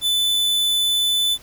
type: tone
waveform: 45% pulse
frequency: 3501 Hz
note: A7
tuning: 9 cents flat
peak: -17 dBFS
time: 0.01-1.38 s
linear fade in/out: 50 ms
effects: pink hiss -47 dBFS RMS until 1.42 s